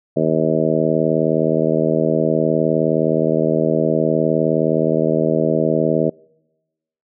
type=harmonic tone; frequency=79.4 Hz; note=D#2; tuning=36 cents sharp; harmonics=2 / 3 / 4 / 5 / 6 / 7 / 8; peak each=-22 / -22 / -22 / -22 / -22 / -22 / -22 dBFS; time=0.16-6.1 s; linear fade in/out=10 ms; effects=noise-tail reverb RT60 1.0 s tail -26 dB re dry